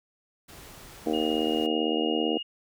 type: noise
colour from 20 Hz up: pink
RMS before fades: -47 dBFS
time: 0.48-1.67 s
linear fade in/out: 10 ms
type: harmonic tone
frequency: 77.9 Hz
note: D#2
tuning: 3 cents sharp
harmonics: 3 / 4 / 5 / 6 / 7 / 8 / 9 / 10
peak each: -32 / -28 / -33 / -30 / -37 / -41 / -35 / -40 dBFS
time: 1.06-2.38 s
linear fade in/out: 5 ms
type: tone with vibrato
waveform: sine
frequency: 2857 Hz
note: F7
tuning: 39 cents sharp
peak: -32 dBFS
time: 1.13-2.43 s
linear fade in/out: 10 ms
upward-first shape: triangle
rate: 20 Hz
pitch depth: 11 cents each way
effects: none

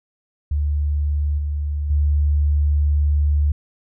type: tone with level steps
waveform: sine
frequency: 73.42 Hz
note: D2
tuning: in tune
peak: -17 / -20 / -14 dBFS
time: 0.51-3.52 s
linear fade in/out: 5 ms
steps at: 1.38 / 1.9 s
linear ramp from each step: 5 ms
effects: none

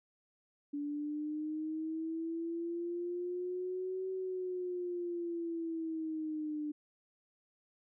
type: linear two-way sweep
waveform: sine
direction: up then down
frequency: 287.7 to 377.7 to 297.3 Hz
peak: -35 dBFS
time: 0.73-6.72 s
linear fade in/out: 10 ms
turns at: 4.1 s
effects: none

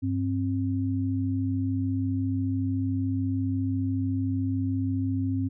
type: tone pair together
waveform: sine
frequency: 99.64 / 265.6 Hz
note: G2 / C4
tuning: +29 / +26 cents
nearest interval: octave + perfect fourth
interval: 1697 cents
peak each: -27 dBFS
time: 0.02-5.49 s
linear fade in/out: 20 ms
effects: none

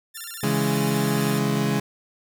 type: tone with vibrato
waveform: 5% pulse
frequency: 1568 Hz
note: G6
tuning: in tune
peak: -23 dBFS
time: 0.14-1.4 s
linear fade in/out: 20 ms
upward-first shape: square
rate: 15 Hz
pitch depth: 220 cents each way
type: chord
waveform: 30% pulse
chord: C# minor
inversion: none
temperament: equal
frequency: 138.59 / 164.81 / 207.7 Hz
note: C#3 / E3 / G#3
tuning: 0 / 0 / 0 cents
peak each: -22 / -25 / -21 dBFS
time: 0.43-1.8 s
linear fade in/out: 5 ms
effects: none

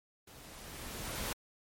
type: noise with level ramp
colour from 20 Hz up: pink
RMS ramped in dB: -55 to -36 dBFS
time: 0.27-1.33 s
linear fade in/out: 5 ms
effects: MP3 64 kbps

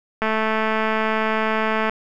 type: click train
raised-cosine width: 0.5 ms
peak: -7 dBFS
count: 368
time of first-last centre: 0.22-1.896 s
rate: 219 Hz
effects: none

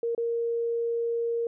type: tone with dropouts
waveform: sine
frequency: 466.2 Hz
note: A#4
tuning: in tune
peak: -25 dBFS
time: 0.03-1.47 s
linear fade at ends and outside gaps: 2 ms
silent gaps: 0.149-0.178 s
effects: none

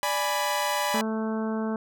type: chord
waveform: sawtooth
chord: G# diminished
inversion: second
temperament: equal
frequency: 587.3 / 830.6 / 987.8 Hz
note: D5 / G#5 / B5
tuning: 0 / 0 / 0 cents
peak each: -26 / -26 / -24 dBFS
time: 0.03-1.01 s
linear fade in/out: 0 ms
type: harmonic tone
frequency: 220 Hz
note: A3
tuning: in tune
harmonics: 1 / 2 / 3 / 4 / 5 / 6 / 7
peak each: -27 / -33 / -37 / -39 / -41 / -43 / -44 dBFS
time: 0.94-1.76 s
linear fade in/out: 2 ms
effects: none

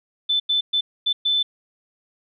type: tone bursts at uneven times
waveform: sine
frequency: 3520 Hz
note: A7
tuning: in tune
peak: -17 dBFS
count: 5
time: 0.29-0.4 / 0.49-0.61 / 0.73-0.81 / 1.06-1.13 / 1.25-1.43 s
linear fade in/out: 10 ms
effects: none

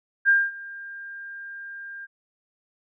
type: tone with ADSR envelope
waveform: sine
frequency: 1600 Hz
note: G6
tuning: 35 cents sharp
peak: -13 dBFS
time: 0.25-2.07 s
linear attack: 39 ms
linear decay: 220 ms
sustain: -22 dB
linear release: 30 ms
effects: none

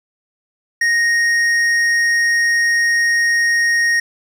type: tone with hard clipping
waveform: sine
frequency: 1864.7 Hz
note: A#6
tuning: in tune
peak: -14 dBFS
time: 0.81-4 s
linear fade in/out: 5 ms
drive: 8 dB
effects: none

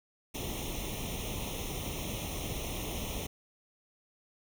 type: noise with comb filter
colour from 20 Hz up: pink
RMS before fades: -37 dBFS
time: 0.34-3.27 s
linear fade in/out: 10 ms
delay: 0.32 ms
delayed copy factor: +0.9
effects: none

